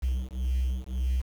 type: beating tone pair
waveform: triangle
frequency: 62.6 / 64.4 Hz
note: B1 / C2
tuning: +24 / -27 cents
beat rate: 1.8 Hz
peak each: -26 dBFS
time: 0.02-1.22 s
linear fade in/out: 20 ms
effects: tanh soft clip ceiling -19 dBFS + 8-bit